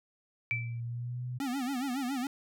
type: tone with pitch glide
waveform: sine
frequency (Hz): 117.5 to 124.42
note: A#2 to B2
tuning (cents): +14 to +13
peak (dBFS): -34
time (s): 0.51-1.39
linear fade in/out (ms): 20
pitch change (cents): +99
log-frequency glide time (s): 0.82-1.25
type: tone with exponential decay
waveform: sine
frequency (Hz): 2326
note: D7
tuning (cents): -17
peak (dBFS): -26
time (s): 0.51-0.8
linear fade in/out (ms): 0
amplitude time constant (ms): 61
type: tone with vibrato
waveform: square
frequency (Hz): 261.6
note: C4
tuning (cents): 0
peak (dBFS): -32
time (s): 1.4-2.27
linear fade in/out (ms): 2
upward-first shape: sine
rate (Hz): 7.2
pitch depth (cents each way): 140
effects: none